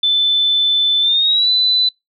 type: tone with pitch glide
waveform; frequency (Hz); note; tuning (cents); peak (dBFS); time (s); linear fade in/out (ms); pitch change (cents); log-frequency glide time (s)
sine; 3520 to 3997; A7 to B7; 0 to +20; -11; 0.03-1.89; 5; +220; 1.01-1.5
effects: noise-tail reverb RT60 0.2 s tail -26 dB re dry